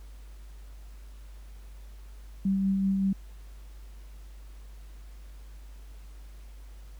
sine tone with tremolo, 193.8 Hz, G3, 20 cents flat, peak -22 dBFS, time 2.45-3.13 s, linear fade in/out 5 ms, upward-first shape sine, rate 5.2 Hz, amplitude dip 25%, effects added 50 Hz sine -43 dBFS peak until 6.99 s + pink hiss -60 dBFS RMS until 6.99 s

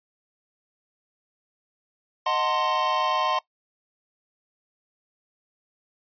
square chord, D# diminished seventh, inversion none, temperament equal with one note detuned, 622.3 / 740 / 898 / 1046.5 Hz, D#5 / F#5 / A5 / C6, 0 / 0 / +35 / 0 cents, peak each -31 / -30 / -30 / -25 dBFS, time 2.26-3.39 s, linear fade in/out 5 ms, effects noise-tail reverb RT60 0.1 s tail -20 dB re dry + resampled to 11025 Hz

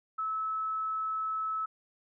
sine tone, 1300 Hz, E6, 24 cents flat, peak -30 dBFS, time 0.18-1.66 s, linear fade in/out 10 ms, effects none

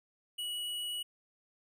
square tone, 2927 Hz, F#7, 19 cents flat, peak -36 dBFS, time 0.38-1.03 s, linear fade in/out 10 ms, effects none

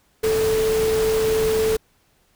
sine tone in noise, 440 Hz, A4, in tune, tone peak -17 dBFS, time 0.23-1.77 s, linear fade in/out 10 ms, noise pink, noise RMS -28 dBFS, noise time 0.23-1.77 s, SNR +8 dB, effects pink hiss -62 dBFS RMS until 2.35 s

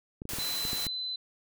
clicks, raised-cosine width 3 ms, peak -26 dBFS, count 7, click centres 0.219 / 0.254 / 0.335 / 0.386 / 0.652 / 0.732 / 0.867 s
white noise, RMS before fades -36 dBFS, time 0.29-0.87 s, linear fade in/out 0 ms
sine tone, 4030 Hz, B7, 34 cents sharp, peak -32 dBFS, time 0.39-1.16 s, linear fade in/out 5 ms
effects none

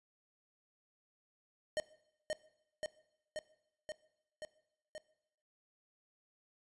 square tone with echo, 615 Hz, D#5, 20 cents flat, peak -33 dBFS, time 1.77-1.8 s, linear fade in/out 0 ms, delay 530 ms, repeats 6, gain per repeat -2 dB, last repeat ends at 4.98 s, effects noise-tail reverb RT60 0.8 s tail -19 dB re dry + resampled to 24000 Hz

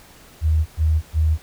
sine tone bursts, 78.5 Hz, D#2, 16 cents sharp, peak -14 dBFS, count 3, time 0.41-1.38 s, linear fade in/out 50 ms, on 250 ms, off 110 ms, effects pink hiss -47 dBFS RMS until 1.42 s

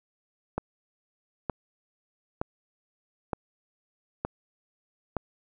click train, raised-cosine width 1 ms, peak -14 dBFS, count 6, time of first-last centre 0.58-5.167 s, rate 1.09 Hz, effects none

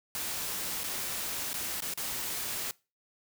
white noise with dropouts, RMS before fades -35 dBFS, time 0.15-2.71 s, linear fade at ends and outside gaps 0 ms, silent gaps 0.834-0.84 / 1.531-1.541 / 1.804-1.822 / 1.937-1.975 s, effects noise-tail reverb RT60 0.3 s tail -23 dB re dry

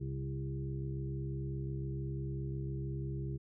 harmonic tone with a mistuned harmonic, 67 Hz, C2, 42 cents sharp, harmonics 1 / 2 / 3 / 5 / 6, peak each -43 / -37 / -49 / -46 / -49 dBFS, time 0-3.38 s, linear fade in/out 20 ms, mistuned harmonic 2, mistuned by +15 cents, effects none

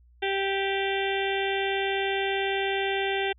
harmonic tone, 391.2 Hz, G4, 4 cents flat, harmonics 1 / 2 / 4 / 5 / 6 / 7 / 8 / 9, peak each -28 / -31 / -34 / -35 / -36 / -36 / -37 / -38 dBFS, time 0.22-3.33 s, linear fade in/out 10 ms, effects added 60 Hz sine -54 dBFS peak until 3.38 s

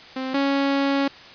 sawtooth tone pair in turn, 261.6 / 277.2 Hz, C4 / C#4, 0 / 0 cents, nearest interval minor second, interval 100 cents, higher second, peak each -22 / -15 dBFS, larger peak second, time 0.16-0.34 / 0.34-1.08 s, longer second, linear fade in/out 5 ms, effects white hiss -43 dBFS RMS until 1.34 s + resampled to 11025 Hz

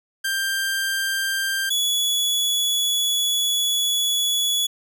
sawtooth tone pair in turn, 1583 / 3397 Hz, G6 / G#7, +17 / +38 cents, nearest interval octave + minor second, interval 1321 cents, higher second, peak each -18 / -16 dBFS, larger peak second, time 0.24-1.7 / 1.7-4.67 s, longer second, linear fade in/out 10 ms, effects none

